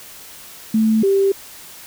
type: tone pair in turn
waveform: sine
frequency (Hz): 220 / 392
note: A3 / G4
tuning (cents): 0 / 0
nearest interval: minor seventh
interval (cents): 1000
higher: second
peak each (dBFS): -12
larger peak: neither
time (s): 0.74-1.03 / 1.03-1.32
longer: neither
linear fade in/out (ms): 5
effects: white hiss -39 dBFS RMS until 1.86 s